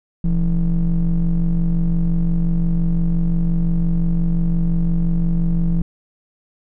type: ring-modulated tone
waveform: triangle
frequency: 73.42 Hz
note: D2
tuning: in tune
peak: -9 dBFS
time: 0.24-5.82 s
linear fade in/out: 5 ms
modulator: 96.3 Hz
effects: none